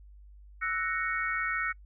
sine chord, F# dominant seventh, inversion third, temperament equal, 1318.5 / 1480 / 1864.7 / 2217 Hz, E6 / F#6 / A#6 / C#7, 0 / 0 / 0 / 0 cents, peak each -34 dBFS, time 0.61-1.73 s, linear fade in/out 20 ms, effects noise-tail reverb RT60 0.1 s tail -26 dB re dry + added 50 Hz sine -49 dBFS peak until 1.85 s

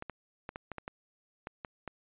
clicks, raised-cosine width 0.5 ms, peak -24 dBFS, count 10, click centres 0.024 / 0.097 / 0.491 / 0.559 / 0.717 / 0.783 / 0.879 / 1.471 / 1.648 / 1.877 s, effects resampled to 8000 Hz

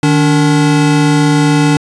square tone pair together, 152.7 / 288.3 Hz, D#3 / D4, -32 / -32 cents, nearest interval major seventh, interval 1100 cents, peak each -11 dBFS, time 0.03-1.77 s, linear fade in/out 2 ms, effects resampled to 22050 Hz

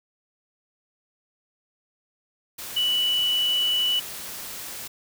sine tone in noise, 2960 Hz, F#7, in tune, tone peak -20 dBFS, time 2.76-4 s, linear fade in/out 10 ms, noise white, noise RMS -36 dBFS, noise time 2.58-4.88 s, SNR +13 dB, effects none

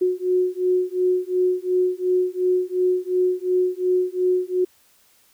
sine beating tone pair, 363.8 / 366.6 Hz, F#4 / F#4, -29 / -16 cents, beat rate 2.8 Hz, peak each -21 dBFS, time 0.01-4.65 s, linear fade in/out 10 ms, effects white hiss -58 dBFS RMS until 5.33 s

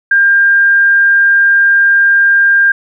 sine tone, 1600 Hz, G6, 35 cents sharp, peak -5 dBFS, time 0.11-2.72 s, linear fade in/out 5 ms, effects none

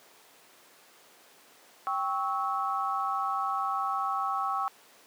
sine chord, C# diminished, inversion second, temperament equal with one note detuned, 784 / 1108.7 / 1302.6 Hz, G5 / C#6 / E6, 0 / 0 / -21 cents, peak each -32 / -31 / -32 dBFS, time 1.87-4.68 s, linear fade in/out 0 ms, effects pink hiss -56 dBFS RMS until 5.06 s + high-pass 400 Hz 12 dB/octave

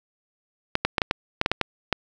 clicks, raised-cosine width 0.3 ms, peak -4 dBFS, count 10, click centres 0.754 / 0.85 / 0.982 / 1.018 / 1.111 / 1.414 / 1.461 / 1.516 / 1.613 / 1.927 s, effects none

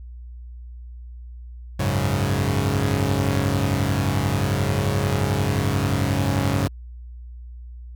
sawtooth chord, F# suspended second, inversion none, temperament equal, 92.5 / 103.83 / 138.59 Hz, F#2 / G#2 / C#3, 0 / 0 / 0 cents, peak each -20 dBFS, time 1.79-6.68 s, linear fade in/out 10 ms, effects added 60 Hz sine -35 dBFS peak until 7.95 s

